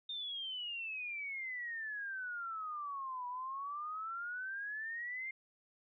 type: exponential two-way sweep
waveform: sine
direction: down then up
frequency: 3654 to 975 to 2125 Hz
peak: -39 dBFS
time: 0.09-5.31 s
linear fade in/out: 5 ms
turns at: 3.27 s
effects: none